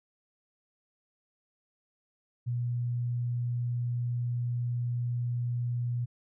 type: tone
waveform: sine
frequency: 121 Hz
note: B2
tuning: 35 cents flat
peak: -28 dBFS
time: 2.46-6.06 s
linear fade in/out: 20 ms
effects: none